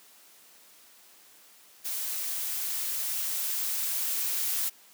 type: noise with level ramp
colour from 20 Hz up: blue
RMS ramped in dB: -33 to -29 dBFS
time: 1.84-4.7 s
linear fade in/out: 20 ms
effects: white hiss -56 dBFS RMS until 4.93 s + high-pass 200 Hz 12 dB/octave